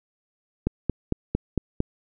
click train, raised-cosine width 3 ms, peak -9 dBFS, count 6, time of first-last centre 0.67-1.804 s, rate 4.41 Hz, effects none

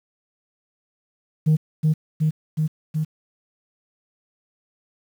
sine tone with echo, 155.56 Hz, D#3, in tune, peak -11 dBFS, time 1.46-1.57 s, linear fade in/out 20 ms, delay 370 ms, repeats 4, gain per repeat -2 dB, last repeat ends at 3.05 s, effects tanh soft clip ceiling -12 dBFS + 8-bit

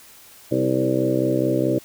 harmonic tone with a mistuned harmonic, 64.7 Hz, C2, 19 cents flat, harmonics 2 / 3 / 4 / 5 / 6 / 7 / 8 / 9, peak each -26 / -32 / -26 / -22 / -27 / -30 / -26 / -26 dBFS, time 0.51-1.79 s, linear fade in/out 10 ms, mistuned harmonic 6, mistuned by +20 cents, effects white hiss -47 dBFS RMS until 1.84 s

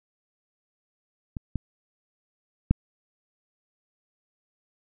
clicks, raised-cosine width 5 ms, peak -20 / -15 / -6 dBFS, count 3, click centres 1.368 / 1.557 / 2.71 s, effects none

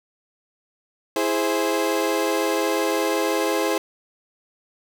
30% pulse chord, E augmented, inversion none, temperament equal, 329.6 / 415.3 / 523.3 Hz, E4 / G#4 / B#4, 0 / 0 / 0 cents, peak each -22 dBFS, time 1.16-3.78 s, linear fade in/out 2 ms, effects none

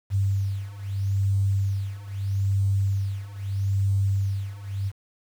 sine beating tone pair, 97.8 / 98.58 Hz, G2 / G2, -4 / +10 cents, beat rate 0.78 Hz, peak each -26 / -24 dBFS, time 0.1-4.92 s, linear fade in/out 50 ms, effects 8-bit

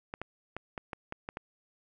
clicks, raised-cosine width 0.5 ms, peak -22 dBFS, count 8, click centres 0.139 / 0.216 / 0.566 / 0.778 / 0.932 / 1.124 / 1.289 / 1.371 s, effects none

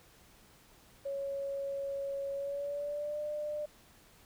sine tone with pitch glide, 554.4 to 597.6 Hz, C#5 to D5, 0 to +30 cents, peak -34 dBFS, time 1.05-3.66 s, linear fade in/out 10 ms, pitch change +130 cents, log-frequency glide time 2.33-3.19 s, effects pink hiss -61 dBFS RMS until 4.25 s

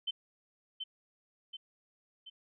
sine tone with echo, 3078 Hz, G7, 32 cents flat, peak -31 dBFS, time 0.07-0.11 s, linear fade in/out 10 ms, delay 730 ms, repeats 3, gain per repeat -5 dB, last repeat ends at 2.3 s, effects none

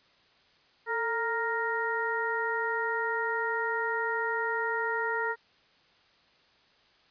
harmonic tone with a mistuned harmonic, 466.2 Hz, A#4, in tune, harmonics 1 / 2 / 3 / 4, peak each -33 / -33 / -33 / -33 dBFS, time 0.86-5.36 s, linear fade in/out 50 ms, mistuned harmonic 1, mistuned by -70 cents, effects white hiss -63 dBFS RMS until 7.1 s + resampled to 11025 Hz

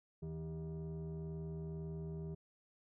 sine tone with frequency modulation, 160 Hz, D#3, 49 cents sharp, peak -39 dBFS, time 0.22-2.35 s, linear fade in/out 10 ms, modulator 238 Hz, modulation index 0.83, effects tanh soft clip ceiling -39 dBFS

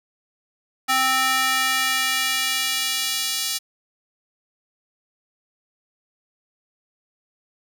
square tone with high-pass filter sweep, 261.6 Hz, C4, in tune, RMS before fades -22 dBFS, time 0.88-3.59 s, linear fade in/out 20 ms, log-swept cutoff 1100 to 4200 Hz, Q 1.1, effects none

